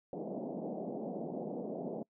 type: band-pass noise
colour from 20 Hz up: pink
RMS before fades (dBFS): -40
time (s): 0.13-2.03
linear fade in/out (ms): 2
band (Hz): 170 to 730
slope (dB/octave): 48
effects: noise-tail reverb RT60 0.1 s tail -26 dB re dry